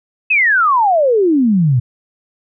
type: exponential sweep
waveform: sine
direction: down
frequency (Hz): 2637 to 116.3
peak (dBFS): -9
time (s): 0.3-1.8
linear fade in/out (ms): 10
effects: none

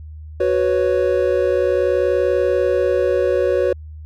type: chord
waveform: triangle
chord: F# suspended fourth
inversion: none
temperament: equal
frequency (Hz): 370 / 493.9 / 554.4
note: F#4 / B4 / C#5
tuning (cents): 0 / 0 / 0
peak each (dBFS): -17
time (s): 0.4-3.73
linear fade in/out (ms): 5
effects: added 77 Hz sine -32 dBFS peak until 4.05 s

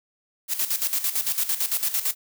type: noise with tremolo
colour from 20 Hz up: blue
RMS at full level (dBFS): -23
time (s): 0.48-2.15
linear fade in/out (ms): 50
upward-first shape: square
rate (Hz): 8.9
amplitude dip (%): 70
effects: none

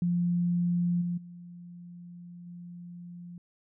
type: tone with level steps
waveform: sine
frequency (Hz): 174.61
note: F3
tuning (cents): 0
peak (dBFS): -24 / -28 / -43 / -41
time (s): 0.02-3.38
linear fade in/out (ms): 2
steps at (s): 1.01 / 1.17 / 2.46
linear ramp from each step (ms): 10
effects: none

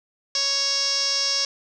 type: tone with low-pass filter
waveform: 5% pulse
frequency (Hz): 554.4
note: C#5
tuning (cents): 0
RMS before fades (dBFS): -23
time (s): 0.35-1.45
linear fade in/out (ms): 2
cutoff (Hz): 5500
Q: 8.5
effects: none

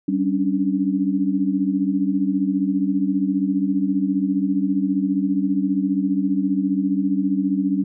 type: tone cluster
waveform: sine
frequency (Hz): 192.9 / 276.8 / 291.7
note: G3 / C#4 / D4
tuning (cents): -28 / -2 / -12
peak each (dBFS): -22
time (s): 0.08-7.84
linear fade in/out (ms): 5
effects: none

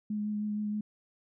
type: tone with vibrato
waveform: sine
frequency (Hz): 210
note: G#3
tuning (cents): +19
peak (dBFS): -30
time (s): 0.1-0.81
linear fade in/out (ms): 5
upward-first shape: sine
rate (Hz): 6.4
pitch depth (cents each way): 14
effects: none

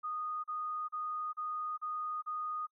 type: tone bursts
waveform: sine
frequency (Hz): 1236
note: D#6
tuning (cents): -12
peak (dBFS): -35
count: 6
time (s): 0.03-2.67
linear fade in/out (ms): 20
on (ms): 410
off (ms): 36
effects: noise-tail reverb RT60 0.1 s tail -25 dB re dry

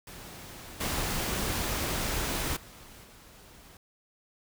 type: noise with level steps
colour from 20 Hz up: pink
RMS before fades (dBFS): -45 / -31 / -50 / -53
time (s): 0.07-3.77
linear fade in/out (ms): 2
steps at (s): 0.8 / 2.56 / 3.03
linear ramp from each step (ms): 10
effects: none

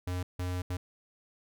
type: tone bursts at uneven times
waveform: square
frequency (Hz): 90.2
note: F#2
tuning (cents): -44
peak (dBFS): -32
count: 3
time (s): 0.07-0.23 / 0.39-0.62 / 0.7-0.77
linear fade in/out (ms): 5
effects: none

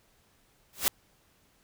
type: noise with exponential growth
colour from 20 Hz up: white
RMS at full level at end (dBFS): -21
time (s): 0.73-0.88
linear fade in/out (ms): 0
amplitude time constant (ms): 32
effects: pink hiss -66 dBFS RMS until 1.63 s

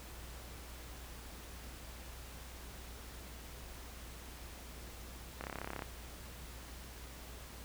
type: click train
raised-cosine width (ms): 0.5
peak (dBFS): -25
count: 15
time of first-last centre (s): 5.41-5.822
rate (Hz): 34
effects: added 60 Hz sine -50 dBFS peak until 7.64 s + pink hiss -52 dBFS RMS until 7.64 s

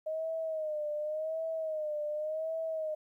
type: tone with vibrato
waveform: sine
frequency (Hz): 622.3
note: D#5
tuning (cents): 0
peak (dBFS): -32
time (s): 0.06-2.95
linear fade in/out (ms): 10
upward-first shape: sine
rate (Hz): 0.89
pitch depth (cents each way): 72
effects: 12-bit

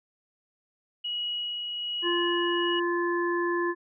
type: tone with tremolo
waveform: sine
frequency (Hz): 2909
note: F#7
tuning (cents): -30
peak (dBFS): -28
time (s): 1.04-2.8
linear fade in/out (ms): 10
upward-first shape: sine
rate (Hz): 1.2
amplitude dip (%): 30
type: harmonic tone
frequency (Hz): 346.8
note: F4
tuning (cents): -12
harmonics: 1 / 3 / 5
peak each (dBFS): -26 / -31 / -32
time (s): 2.02-3.75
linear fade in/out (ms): 50
effects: none

